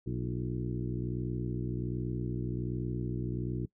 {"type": "harmonic tone with a mistuned harmonic", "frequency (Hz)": 61.3, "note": "B1", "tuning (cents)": -12, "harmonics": [1, 2, 3, 4, 5, 6, 7], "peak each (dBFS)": [-41, -35, -39, -43, -41, -41, -50], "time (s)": [0.06, 3.66], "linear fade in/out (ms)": 10, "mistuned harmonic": 6, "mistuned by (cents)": -65, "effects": ["noise-tail reverb RT60 0.1 s tail -21 dB re dry"]}